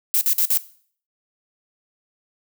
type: noise bursts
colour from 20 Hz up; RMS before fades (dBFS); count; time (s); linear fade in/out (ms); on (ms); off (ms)
violet; -18; 4; 0.14-0.574; 0; 71; 50
effects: noise-tail reverb RT60 0.5 s tail -17 dB re dry